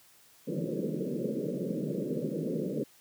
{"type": "band-pass noise", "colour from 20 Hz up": "pink", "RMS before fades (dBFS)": -33, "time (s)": [0.47, 2.84], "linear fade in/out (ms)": 10, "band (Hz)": [140, 560], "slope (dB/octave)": 96, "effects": ["white hiss -60 dBFS RMS until 3 s", "high-pass 60 Hz 12 dB/octave"]}